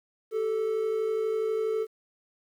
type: tone pair together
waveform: triangle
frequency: 387.8 / 440 Hz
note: G4 / A4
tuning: -19 / 0 cents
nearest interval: major second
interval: 219 cents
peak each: -32 / -24 dBFS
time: 0.31-1.87 s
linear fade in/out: 50 ms
effects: 10-bit